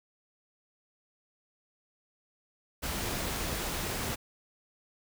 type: noise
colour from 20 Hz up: pink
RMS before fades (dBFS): -34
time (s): 2.82-4.16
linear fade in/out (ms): 20
effects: none